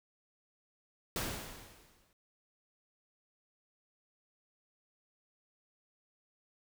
pink noise with exponential decay, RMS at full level -34 dBFS, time 1.16-2.13 s, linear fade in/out 1 ms, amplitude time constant 210 ms, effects none

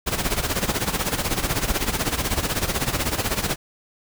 pink noise with tremolo, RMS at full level -21 dBFS, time 0.06-3.56 s, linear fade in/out 20 ms, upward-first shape sine, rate 16 Hz, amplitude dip 75%, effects none

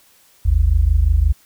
sine tone pair together, 51.7 / 77.4 Hz, G#1 / D#2, -7 / -9 cents, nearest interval perfect fifth, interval 698 cents, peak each -14 dBFS, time 0.45-1.33 s, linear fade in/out 10 ms, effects white hiss -53 dBFS RMS until 1.45 s

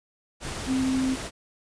sine tone in noise, 261.6 Hz, C4, in tune, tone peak -22 dBFS, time 0.66-1.17 s, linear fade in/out 50 ms, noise pink, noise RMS -34 dBFS, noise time 0.4-1.31 s, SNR +9 dB, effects resampled to 22050 Hz

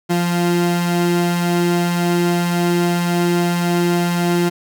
30% pulse tone pair together, 173.69 / 349.2 Hz, F3 / F4, -9 / 0 cents, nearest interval octave, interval 1209 cents, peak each -13 / -20 dBFS, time 0.09-4.5 s, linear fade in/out 20 ms, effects none

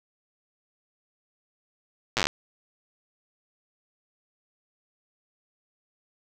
slowing click train, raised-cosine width 0.2 ms, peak -6 dBFS, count 10, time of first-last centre 2.17-2.27 s, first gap 8 ms, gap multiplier 1.08, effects none

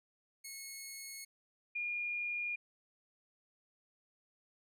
10% pulse / sine tone pair in turn, 2185 / 2424 Hz, C#7 / D#7, -26 / -46 cents, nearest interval major second, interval 180 cents, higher second, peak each -36 / -35 dBFS, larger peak second, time 0.44-1.25 / 1.75-2.56 s, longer neither, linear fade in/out 10 ms, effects none

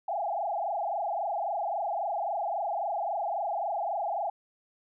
sine tone with frequency modulation, 747 Hz, F#5, 16 cents sharp, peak -28 dBFS, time 0.08-4.3 s, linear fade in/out 5 ms, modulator 23.7 Hz, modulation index 3.9, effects none

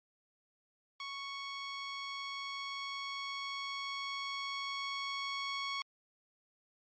15% pulse tone with level ramp, 1108.7 Hz, C#6, in tune, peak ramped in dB -34 to -29 dBFS, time 1-5.82 s, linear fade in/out 2 ms, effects MP3 32 kbps

